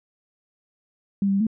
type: tone with pitch steps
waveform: sine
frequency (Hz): 198.6 / 196.1 / 197.4 / 220.6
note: G3 / G3 / G3 / A3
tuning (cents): +23 / +1 / +12 / +5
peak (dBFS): -18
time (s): 1.22-1.468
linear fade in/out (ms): 2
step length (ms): 62
effects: none